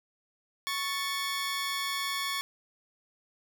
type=tone pair together; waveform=15% pulse; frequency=1108.7 / 1760 Hz; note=C#6 / A6; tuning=0 / 0 cents; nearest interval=minor sixth; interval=800 cents; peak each=-25 / -30 dBFS; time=0.67-2.41 s; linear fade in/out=0 ms; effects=none